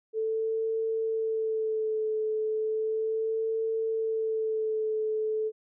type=tone with vibrato; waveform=sine; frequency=440 Hz; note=A4; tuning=in tune; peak=-26 dBFS; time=0.13-5.52 s; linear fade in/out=50 ms; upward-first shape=sine; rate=0.35 Hz; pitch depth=25 cents each way; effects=none

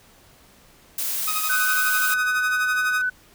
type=noise; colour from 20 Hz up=blue; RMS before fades=-26 dBFS; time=0.98-2.14 s; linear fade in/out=2 ms
type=tone with tremolo; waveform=sawtooth; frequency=1255 Hz; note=D#6; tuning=15 cents sharp; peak=-20 dBFS; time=1.27-3.02 s; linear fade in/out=10 ms; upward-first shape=sine; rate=12 Hz; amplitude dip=70%
type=tone; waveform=sine; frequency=1499 Hz; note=F#6; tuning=22 cents sharp; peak=-20 dBFS; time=1.49-3.1 s; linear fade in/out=10 ms
effects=pink hiss -53 dBFS RMS until 3.34 s

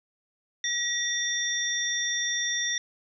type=tone cluster; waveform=sine; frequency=1917 / 3575 / 5680 Hz; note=A#6 / A7 / F8; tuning=+48 / +27 / +28 cents; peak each=-30 dBFS; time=0.64-2.78 s; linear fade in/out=2 ms; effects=none

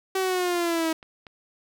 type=linear sweep; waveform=sawtooth; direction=down; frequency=383 to 318.9 Hz; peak=-19 dBFS; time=0.15-0.93 s; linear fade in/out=5 ms
type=click train; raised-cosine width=0.3 ms; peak=-28 dBFS; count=4; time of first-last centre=0.55-1.268 s; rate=4.18 Hz
effects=none

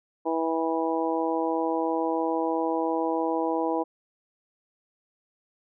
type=harmonic tone; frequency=163 Hz; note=E3; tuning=19 cents flat; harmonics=2 / 3 / 4 / 5 / 6; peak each=-28 / -29 / -32 / -31 / -32 dBFS; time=0.25-3.84 s; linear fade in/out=20 ms; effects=none

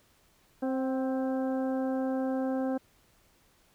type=harmonic tone with a mistuned harmonic; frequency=263.1 Hz; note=C4; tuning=10 cents sharp; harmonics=1 / 2 / 3 / 4 / 5 / 6; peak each=-29 / -33 / -39 / -49 / -50 / -49 dBFS; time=0.62-2.78 s; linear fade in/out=10 ms; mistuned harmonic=3; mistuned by=-29 cents; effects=pink hiss -65 dBFS RMS until 3.74 s

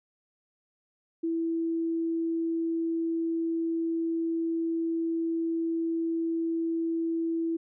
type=tone; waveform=sine; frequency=330 Hz; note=E4; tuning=2 cents sharp; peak=-26 dBFS; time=1.23-7.57 s; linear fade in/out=10 ms; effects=none

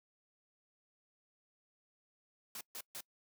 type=noise bursts; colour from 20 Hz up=white; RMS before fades=-45 dBFS; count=3; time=2.55-3.007 s; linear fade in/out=2 ms; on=59 ms; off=140 ms; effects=noise-tail reverb RT60 0.1 s tail -24 dB re dry + high-pass 150 Hz 12 dB/octave

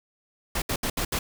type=noise bursts at uneven times; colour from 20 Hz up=pink; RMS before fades=-27 dBFS; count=5; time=0.55-0.62 / 0.69-0.76 / 0.83-0.9 / 0.97-1.05 / 1.12-1.19 s; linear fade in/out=5 ms; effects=none

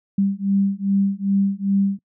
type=beating tone pair; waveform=sine; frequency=196 / 198.5 Hz; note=G3 / G3; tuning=0 / +22 cents; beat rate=2.5 Hz; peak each=-20 dBFS; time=0.18-1.99 s; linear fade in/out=5 ms; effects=noise-tail reverb RT60 0.1 s tail -25 dB re dry

